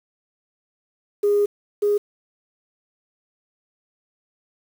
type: tone pair in turn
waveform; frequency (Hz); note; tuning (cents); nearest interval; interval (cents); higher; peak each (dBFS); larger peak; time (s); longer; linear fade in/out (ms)
sine; 410 / 412.6; G#4 / G#4; -22 / -11; unison; 11; second; -14 / -15; first; 1.23-1.46 / 1.82-1.98; first; 10
effects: tanh soft clip ceiling -11 dBFS + 7-bit